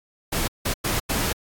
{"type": "noise bursts at uneven times", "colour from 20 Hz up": "pink", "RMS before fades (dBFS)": -24, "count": 4, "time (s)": [[0.32, 0.48], [0.65, 0.74], [0.84, 1], [1.09, 1.33]], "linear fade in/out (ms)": 10, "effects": ["AAC 64 kbps"]}